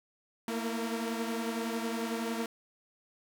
sawtooth tone cluster, 227.8 / 238.7 / 329.6 / 463.1 Hz, A#3 / A#3 / E4 / A#4, -40 / +41 / 0 / -11 cents, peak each -30 / -38 / -37 / -37 dBFS, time 0.48-2.46 s, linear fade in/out 2 ms, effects none

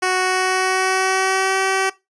10% pulse tone with pitch glide, 370 to 383.3 Hz, F#4 to G4, 0 to -39 cents, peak -8 dBFS, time 0.02-1.9 s, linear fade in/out 10 ms, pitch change +61 cents, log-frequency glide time 0.19-1.58 s, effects noise-tail reverb RT60 0.2 s tail -19 dB re dry + resampled to 22050 Hz

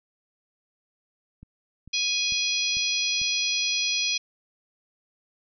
click train, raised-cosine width 5 ms, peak -32 dBFS, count 5, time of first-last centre 1.43-3.216 s, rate 2.24 Hz
harmonic tone, 830 Hz, G#5, 1 cent flat, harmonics 3 / 4 / 5 / 6 / 7, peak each -28 / -29 / -30 / -31 / -31 dBFS, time 1.93-4.18 s, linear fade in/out 10 ms
effects none

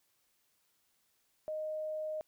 sine tone, 620 Hz, D#5, 6 cents flat, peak -35 dBFS, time 1.48-2.21 s, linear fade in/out 0 ms, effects white hiss -75 dBFS RMS until 2.27 s

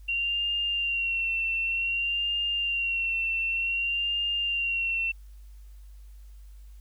sine tone with vibrato, 2751 Hz, F7, 27 cents flat, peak -25 dBFS, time 0.08-5.12 s, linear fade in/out 10 ms, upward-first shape sine, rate 0.54 Hz, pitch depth 37 cents each way, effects added 50 Hz sine -44 dBFS peak until 6.8 s + white hiss -66 dBFS RMS until 6.8 s

